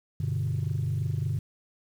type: chord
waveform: sine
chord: G major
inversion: none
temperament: equal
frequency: 98 / 123.47 / 146.83 Hz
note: G2 / B2 / D3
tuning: 0 / 0 / 0 cents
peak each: -29 dBFS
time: 0.2-1.39 s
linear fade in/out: 5 ms
effects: tanh soft clip ceiling -21 dBFS + 9-bit

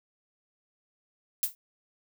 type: noise with exponential decay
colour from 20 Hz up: violet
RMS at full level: -22 dBFS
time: 1.43-1.55 s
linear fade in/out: 1 ms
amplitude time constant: 25 ms
effects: none

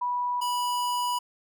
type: tone pair in turn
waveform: sine / square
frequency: 980 / 980 Hz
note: B5 / B5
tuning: -14 / -14 cents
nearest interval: unison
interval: 0 cents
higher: neither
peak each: -25 / -26 dBFS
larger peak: first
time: 0.01-0.41 / 0.41-1.19 s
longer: second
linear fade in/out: 10 ms
effects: none

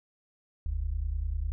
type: tone pair together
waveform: sine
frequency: 44.06 / 74.1 Hz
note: F1 / D2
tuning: +16 / +16 cents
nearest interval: major sixth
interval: 900 cents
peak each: -31 / -31 dBFS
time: 0.66-1.52 s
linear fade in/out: 0 ms
effects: none

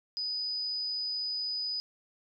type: tone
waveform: sine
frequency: 4978 Hz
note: D#8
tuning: in tune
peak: -31 dBFS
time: 0.17-1.8 s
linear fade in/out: 0 ms
effects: none

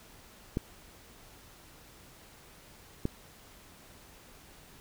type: clicks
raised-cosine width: 3 ms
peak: -16 dBFS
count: 2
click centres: 0.571 / 3.054 s
effects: pink hiss -55 dBFS RMS until 4.8 s

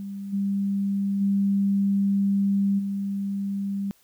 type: tone with level steps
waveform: sine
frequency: 198.3 Hz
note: G3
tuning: 20 cents sharp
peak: -31 / -22 / -19 / -25 dBFS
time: 0-3.91 s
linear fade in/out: 0 ms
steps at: 0.32 / 1.2 / 2.78 s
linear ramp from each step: 20 ms
effects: white hiss -61 dBFS RMS until 4.03 s

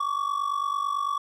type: ring-modulated tone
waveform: triangle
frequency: 1136 Hz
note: C#6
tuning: 42 cents sharp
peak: -20 dBFS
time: 0-1.18 s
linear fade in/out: 5 ms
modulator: 24.5 Hz
effects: none

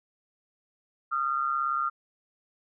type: tone pair together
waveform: sine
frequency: 1226.5 / 1364 Hz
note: D#6 / F6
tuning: -25 / -41 cents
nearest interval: major second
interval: 184 cents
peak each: -28 dBFS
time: 1.11-1.9 s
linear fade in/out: 20 ms
effects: none

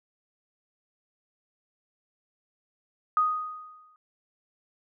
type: tone with exponential decay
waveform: sine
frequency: 1244.5 Hz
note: D#6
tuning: in tune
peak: -18 dBFS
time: 3.17-3.96 s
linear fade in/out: 1 ms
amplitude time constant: 170 ms
effects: none

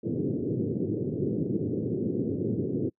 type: band-pass noise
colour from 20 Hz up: white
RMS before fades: -29 dBFS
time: 0.03-2.9 s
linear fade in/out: 20 ms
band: 100 to 430 Hz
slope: 48 dB/octave
effects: noise-tail reverb RT60 0.1 s tail -25 dB re dry

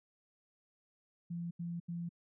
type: tone bursts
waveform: sine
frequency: 171.1 Hz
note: F3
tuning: 35 cents flat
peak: -37 dBFS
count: 3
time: 1.3-2.092 s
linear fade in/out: 10 ms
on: 210 ms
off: 81 ms
effects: none

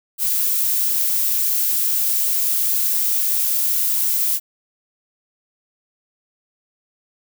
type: noise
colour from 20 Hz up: violet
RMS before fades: -19 dBFS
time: 0.18-4.4 s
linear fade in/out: 50 ms
effects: none

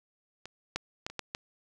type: clicks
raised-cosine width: 0.2 ms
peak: -25 / -14 / -17 / -27 / -16 / -17 dBFS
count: 6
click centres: 0.456 / 0.76 / 1.065 / 1.1 / 1.193 / 1.349 s
effects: none

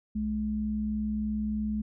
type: tone pair together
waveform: sine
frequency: 63.44 / 213.4 Hz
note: B1 / G#3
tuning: +47 / +47 cents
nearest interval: octave + major sixth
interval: 2100 cents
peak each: -36 / -28 dBFS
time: 0.15-1.82 s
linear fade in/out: 10 ms
effects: none

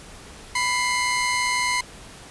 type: tone pair together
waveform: sawtooth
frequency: 995 / 2108 Hz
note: B5 / C7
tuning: +13 / +12 cents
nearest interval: octave + minor second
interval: 1299 cents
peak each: -20 dBFS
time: 0.55-1.81 s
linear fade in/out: 5 ms
effects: pink hiss -43 dBFS RMS until 2.3 s + resampled to 24000 Hz

